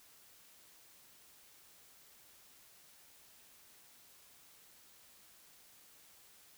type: silence
effects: white hiss -62 dBFS RMS until 6.57 s